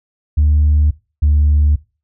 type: tone pair in turn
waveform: sine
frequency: 75 / 74.05 Hz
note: D2 / D2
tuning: +37 / +15 cents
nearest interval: unison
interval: 22 cents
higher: first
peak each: -7 dBFS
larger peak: neither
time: 0.37-0.91 / 1.22-1.76 s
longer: neither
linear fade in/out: 10 ms
effects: noise-tail reverb RT60 0.3 s tail -21 dB re dry + tanh soft clip ceiling -6 dBFS